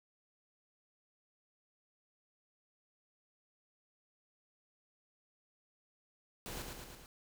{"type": "noise with echo", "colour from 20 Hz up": "pink", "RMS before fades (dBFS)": -44, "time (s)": [6.46, 6.62], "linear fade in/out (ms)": 0, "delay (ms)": 110, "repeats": 4, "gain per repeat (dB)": -3, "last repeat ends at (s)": 7.06, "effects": []}